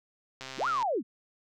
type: click train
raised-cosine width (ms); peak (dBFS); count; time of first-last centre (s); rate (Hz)
0.2; -23; 56; 0.41-0.827; 132
type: linear two-way sweep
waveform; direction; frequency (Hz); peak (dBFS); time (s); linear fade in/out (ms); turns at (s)
sine; up then down; 91.8 to 1438 to 178.3; -26; 0.57-1.03; 50; 0.68
effects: none